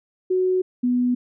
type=tone pair in turn; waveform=sine; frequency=370 / 246.9 Hz; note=F#4 / B3; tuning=0 / 0 cents; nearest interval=perfect fifth; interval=700 cents; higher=first; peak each=-17 / -17 dBFS; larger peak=neither; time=0.3-0.62 / 0.83-1.15 s; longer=neither; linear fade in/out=10 ms; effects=none